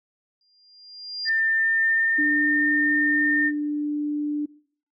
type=tone with exponential growth; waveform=sine; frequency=4800 Hz; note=D8; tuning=37 cents sharp; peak=-24 dBFS; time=0.41-1.29 s; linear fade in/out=2 ms; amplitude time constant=190 ms
type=tone with pitch glide; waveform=sine; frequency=1795 to 1816.9 Hz; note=A6 to A#6; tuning=+34 to -45 cents; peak=-19 dBFS; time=1.25-3.52 s; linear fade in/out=50 ms; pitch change=+21 cents; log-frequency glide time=1.54-2.28 s
type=tone; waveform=sine; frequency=295.7 Hz; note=D4; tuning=12 cents sharp; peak=-23 dBFS; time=2.18-4.46 s; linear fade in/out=10 ms
effects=noise-tail reverb RT60 0.5 s tail -20 dB re dry